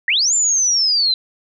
sine linear two-way sweep, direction up then down, 1760 to 7290 to 3979 Hz, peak -13 dBFS, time 0.08-1.14 s, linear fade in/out 2 ms, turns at 0.34 s, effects none

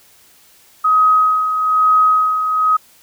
sine tone with tremolo, 1263 Hz, D#6, 26 cents sharp, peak -8 dBFS, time 0.84-2.77 s, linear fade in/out 10 ms, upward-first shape sine, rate 1.1 Hz, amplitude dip 55%, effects white hiss -49 dBFS RMS until 3.02 s

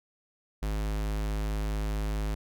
square tone, 52.3 Hz, G#1, 13 cents sharp, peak -29 dBFS, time 0.62-2.35 s, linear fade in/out 10 ms, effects none

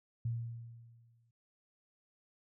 sine tone with exponential decay, 116.54 Hz, A#2, in tune, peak -31 dBFS, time 0.25-1.31 s, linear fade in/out 5 ms, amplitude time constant 230 ms, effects none

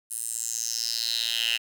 10% pulse tone with high-pass filter sweep, 115.3 Hz, A#2, 19 cents flat, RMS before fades -29 dBFS, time 0.1-1.58 s, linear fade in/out 20 ms, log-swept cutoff 10000 to 2700 Hz, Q 5, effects none

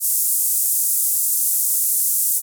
white band-pass noise, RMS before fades -19 dBFS, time 0-2.42 s, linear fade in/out 50 ms, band 8100 to 14000 Hz, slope 24 dB/octave, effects none

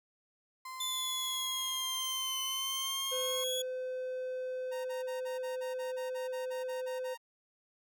35% pulse tone with pitch glide, 1037 to 1077.9 Hz, C6 to C#6, -16 to -49 cents, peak -40 dBFS, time 0.65-3.44 s, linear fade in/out 5 ms, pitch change +67 cents, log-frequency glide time 1.89-2.86 s
sawtooth exponential two-way sweep, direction down then up, 3516 to 3031 to 3374 Hz, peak -31 dBFS, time 0.8-3.62 s, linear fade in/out 5 ms, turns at 2.42 s
triangle tone, 511 Hz, C5, 41 cents flat, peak -33 dBFS, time 3.11-7.15 s, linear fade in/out 20 ms
sawtooth tone bursts, 930 Hz, A#5, 4 cents flat, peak -40 dBFS, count 14, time 4.71-7.177 s, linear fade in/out 20 ms, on 140 ms, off 39 ms
effects none

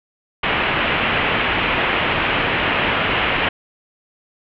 white low-pass noise, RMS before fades -19 dBFS, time 0.43-3.49 s, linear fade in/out 5 ms, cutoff 3000 Hz, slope 48 dB/octave, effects none

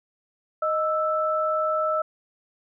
sine tone pair together, 622.3 / 1318.6 Hz, D#5 / E6, 0 / 0 cents, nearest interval octave + minor second, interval 1300 cents, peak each -24 dBFS, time 0.62-2.02 s, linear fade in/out 5 ms, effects none

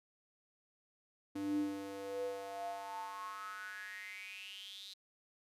square tone with high-pass filter sweep, 98.6 Hz, G2, 11 cents sharp, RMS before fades -43 dBFS, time 1.35-4.94 s, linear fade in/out 10 ms, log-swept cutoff 250 to 4000 Hz, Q 8.8, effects resampled to 32000 Hz

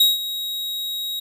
45% pulse tone with ADSR envelope, 3804 Hz, A#7, 34 cents sharp, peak -11 dBFS, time 0-1.2 s, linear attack 6 ms, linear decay 170 ms, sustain -14 dB, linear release 9 ms, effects none

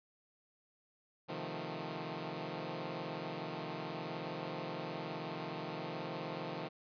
10% pulse chord, F dominant seventh, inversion second, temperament equal, 130.81 / 155.56 / 174.61 / 220 Hz, C3 / Eb3 / F3 / A3, 0 / 0 / 0 / 0 cents, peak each -40 / -35 / -36 / -40 dBFS, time 1.28-6.69 s, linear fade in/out 20 ms, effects resampled to 11025 Hz

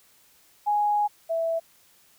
sine tone pair in turn, 830.6 / 659.2 Hz, G#5 / E5, 0 / 0 cents, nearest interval major third, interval 400 cents, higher first, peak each -20 / -23 dBFS, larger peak first, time 0.66-1.08 / 1.29-1.6 s, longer first, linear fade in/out 20 ms, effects white hiss -59 dBFS RMS until 2.18 s

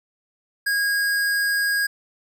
square tone, 1637 Hz, G#6, 25 cents flat, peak -20 dBFS, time 0.66-1.87 s, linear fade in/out 10 ms, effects none

